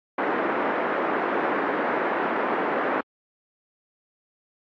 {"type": "band-pass noise", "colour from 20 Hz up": "pink", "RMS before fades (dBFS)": -25, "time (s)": [0.18, 3.01], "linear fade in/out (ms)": 5, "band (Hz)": [280, 1800], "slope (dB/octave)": 24, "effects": ["AAC 64 kbps"]}